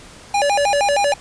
square tone with vibrato, 682 Hz, F5, 41 cents flat, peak -15 dBFS, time 0.34-1.14 s, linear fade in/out 5 ms, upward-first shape square, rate 6.4 Hz, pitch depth 300 cents each way, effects pink hiss -41 dBFS RMS until 1.2 s + resampled to 22050 Hz

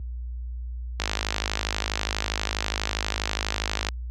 click train, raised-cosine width 0.2 ms, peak -7 dBFS, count 152, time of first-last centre 1-3.887 s, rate 52.3 Hz, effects added 60 Hz sine -24 dBFS peak until 4.1 s + high-pass 80 Hz 12 dB/octave

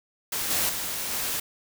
white noise with level steps, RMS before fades -29 / -25 / -31 / -29 dBFS, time 0.32-1.4 s, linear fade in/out 5 ms, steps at 0.5 / 0.69 / 1.11 s, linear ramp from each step 5 ms, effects none

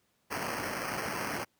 white noise with sample-and-hold, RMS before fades -35 dBFS, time 0.3-1.45 s, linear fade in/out 20 ms, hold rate 3675 Hz, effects pink hiss -73 dBFS RMS until 1.59 s + high-pass 100 Hz 12 dB/octave

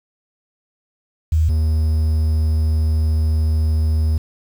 sine / triangle tone pair in turn, 79.3 / 78.39 Hz, D#2 / D#2, +33 / +13 cents, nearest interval unison, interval 20 cents, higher first, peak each -12 dBFS, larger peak neither, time 1.32-1.49 / 1.49-4.18 s, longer second, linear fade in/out 5 ms, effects 7-bit

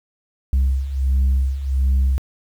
sine beating tone pair, 65.5 / 66.9 Hz, C2 / C2, +2 / +39 cents, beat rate 1.4 Hz, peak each -19 / -15 dBFS, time 0.53-2.18 s, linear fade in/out 0 ms, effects tanh soft clip ceiling -12 dBFS + 8-bit

